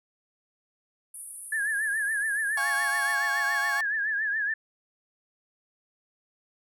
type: band-pass noise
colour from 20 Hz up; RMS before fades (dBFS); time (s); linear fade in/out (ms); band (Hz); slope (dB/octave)
white; -42; 1.14-3.15; 5; 9200 to 11000; 96
type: tone with vibrato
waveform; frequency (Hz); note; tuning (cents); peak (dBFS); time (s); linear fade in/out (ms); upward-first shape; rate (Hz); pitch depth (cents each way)
sine; 1700; G#6; +40; -25; 1.52-4.54; 5; triangle; 7.1; 110
type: chord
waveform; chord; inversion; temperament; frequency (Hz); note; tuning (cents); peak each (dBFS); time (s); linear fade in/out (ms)
35% pulse; Db major; first; equal; 698.5 / 830.6 / 1108.7; F5 / Ab5 / Db6; 0 / 0 / 0; -36 / -33 / -30; 2.57-3.81; 5
effects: none